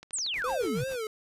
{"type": "click train", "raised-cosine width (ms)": 0.2, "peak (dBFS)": -28, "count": 7, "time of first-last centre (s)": [0.03, 0.499], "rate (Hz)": 12.8}
{"type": "exponential sweep", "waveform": "sine", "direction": "down", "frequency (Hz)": [9397, 114.9], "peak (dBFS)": -29, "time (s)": [0.13, 0.84], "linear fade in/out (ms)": 5}
{"type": "noise with tremolo", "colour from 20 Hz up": "pink", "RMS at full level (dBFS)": -45, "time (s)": [0.33, 0.98], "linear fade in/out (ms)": 50, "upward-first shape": "sine", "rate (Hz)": 7.1, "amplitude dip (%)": 90}
{"type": "tone with vibrato", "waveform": "square", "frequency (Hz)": 479.8, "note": "A#4", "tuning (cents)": 50, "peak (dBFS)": -32, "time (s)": [0.44, 1.07], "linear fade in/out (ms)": 2, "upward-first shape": "sine", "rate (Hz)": 2.8, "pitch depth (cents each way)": 190}
{"effects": ["resampled to 32000 Hz"]}